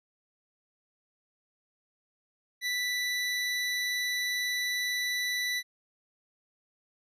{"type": "tone", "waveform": "25% pulse", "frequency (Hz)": 1975.5, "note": "B6", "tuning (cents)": 0, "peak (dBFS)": -25, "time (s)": [2.61, 5.63], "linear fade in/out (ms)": 50, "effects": ["low-pass 12000 Hz 12 dB/octave"]}